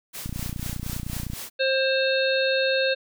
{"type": "noise with tremolo", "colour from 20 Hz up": "white", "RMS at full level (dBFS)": -35, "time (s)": [0.13, 1.5], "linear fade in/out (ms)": 20, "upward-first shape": "sine", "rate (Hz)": 4.1, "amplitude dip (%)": 80}
{"type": "click train", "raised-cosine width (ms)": 5, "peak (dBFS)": -19, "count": 33, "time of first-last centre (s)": [0.26, 1.334], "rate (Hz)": 29.8}
{"type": "harmonic tone", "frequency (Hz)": 531, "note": "C5", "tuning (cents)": 25, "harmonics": [1, 3, 5, 7, 8], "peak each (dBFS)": [-22, -27, -29, -30, -31], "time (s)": [1.59, 2.95], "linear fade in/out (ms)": 20}
{"effects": []}